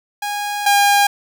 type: tone pair in turn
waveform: sawtooth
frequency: 822 / 809.7 Hz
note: G#5 / G#5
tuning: -18 / -44 cents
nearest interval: unison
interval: 26 cents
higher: first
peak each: -17 / -7 dBFS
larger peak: second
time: 0.22-0.66 / 0.66-1.07 s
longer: first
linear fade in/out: 5 ms
effects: none